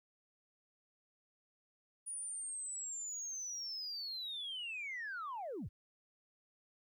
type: linear sweep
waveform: sine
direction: down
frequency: 9700 to 45 Hz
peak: -39 dBFS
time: 2.06-5.69 s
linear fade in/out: 20 ms
effects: tanh soft clip ceiling -37 dBFS + 13-bit